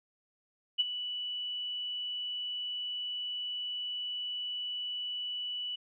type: tone with ADSR envelope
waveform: sine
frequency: 2960 Hz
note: F#7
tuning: in tune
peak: -22 dBFS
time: 0.78-5.76 s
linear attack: 22 ms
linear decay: 26 ms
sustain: -12 dB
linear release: 11 ms
effects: none

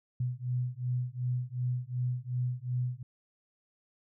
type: beating tone pair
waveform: sine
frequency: 123.3 / 126 Hz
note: B2 / B2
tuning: -2 / +35 cents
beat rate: 2.7 Hz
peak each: -33 / -33 dBFS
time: 0.2-3.03 s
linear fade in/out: 5 ms
effects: none

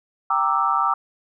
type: chord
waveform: sine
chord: E half-diminished seventh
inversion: first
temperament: equal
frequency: 784 / 932.3 / 1174.7 / 1318.5 Hz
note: G5 / Bb5 / D6 / E6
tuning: 0 / 0 / 0 / 0 cents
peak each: -25 / -25 / -21 / -22 dBFS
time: 0.3-0.94 s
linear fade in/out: 5 ms
effects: none

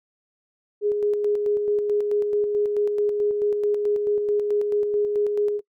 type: tone with tremolo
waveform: sine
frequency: 414.6 Hz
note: G#4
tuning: 3 cents flat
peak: -18 dBFS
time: 0.81-5.61 s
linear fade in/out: 50 ms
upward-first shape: square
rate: 4.6 Hz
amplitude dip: 35%
effects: noise-tail reverb RT60 0.1 s tail -24 dB re dry

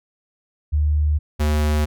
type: tone pair in turn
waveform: sine / square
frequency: 74.9 / 75.42 Hz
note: D2 / D2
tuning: +35 / +47 cents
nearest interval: unison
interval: 12 cents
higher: second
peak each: -15 / -17 dBFS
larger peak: first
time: 0.72-1.19 / 1.39-1.86 s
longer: neither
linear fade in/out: 20 ms
effects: none

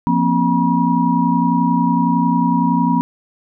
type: tone cluster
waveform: sine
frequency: 172.9 / 234.4 / 265.4 / 963 Hz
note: F3 / A#3 / C4 / B5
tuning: -17 / +10 / +25 / -44 cents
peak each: -18 dBFS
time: 0.07-3.01 s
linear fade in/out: 0 ms
effects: none

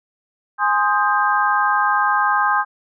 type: chord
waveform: sine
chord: Ab major seventh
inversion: none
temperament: equal with one note detuned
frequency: 830.6 / 1046.5 / 1244.5 / 1585.3 Hz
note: Ab5 / C6 / Eb6 / G6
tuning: 0 / 0 / 0 / +19 cents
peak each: -20 dBFS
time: 0.58-2.65 s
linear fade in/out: 50 ms
effects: none

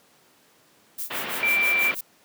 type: noise with tremolo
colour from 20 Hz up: violet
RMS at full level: -30 dBFS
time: 0.98-2.01 s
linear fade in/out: 5 ms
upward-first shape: sine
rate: 6.1 Hz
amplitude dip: 90%
type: low-pass noise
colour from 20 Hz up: white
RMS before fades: -32 dBFS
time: 1.1-1.95 s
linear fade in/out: 10 ms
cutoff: 3000 Hz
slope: 24 dB/octave
type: tone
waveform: sine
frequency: 2349 Hz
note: D7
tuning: in tune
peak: -19 dBFS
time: 1.43-1.91 s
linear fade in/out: 0 ms
effects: pink hiss -58 dBFS RMS until 2.24 s + high-pass 200 Hz 12 dB/octave

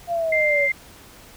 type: exponential sweep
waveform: sine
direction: down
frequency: 698.5 to 554 Hz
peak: -20 dBFS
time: 0.07-0.69 s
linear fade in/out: 50 ms
type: tone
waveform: sine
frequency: 2093 Hz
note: C7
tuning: in tune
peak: -18 dBFS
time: 0.32-0.72 s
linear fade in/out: 5 ms
effects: pink hiss -46 dBFS RMS until 1.36 s

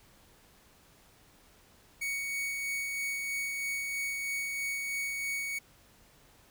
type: tone with tremolo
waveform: 45% pulse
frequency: 2233 Hz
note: C#7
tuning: 12 cents sharp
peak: -31 dBFS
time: 2.01-5.59 s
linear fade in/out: 10 ms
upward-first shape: sine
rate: 3.1 Hz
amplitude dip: 25%
effects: pink hiss -61 dBFS RMS until 6.5 s

